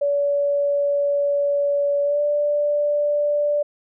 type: tone with pitch glide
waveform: sine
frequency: 571 to 586.4 Hz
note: D5 to D5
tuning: -49 to -3 cents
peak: -17 dBFS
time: 0.01-3.63 s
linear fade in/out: 10 ms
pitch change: +46 cents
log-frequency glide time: 2.03-2.21 s
effects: none